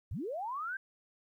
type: linear sweep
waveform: sine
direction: up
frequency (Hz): 58.27 to 1603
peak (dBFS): -35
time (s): 0.11-0.77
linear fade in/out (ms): 5
effects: 12-bit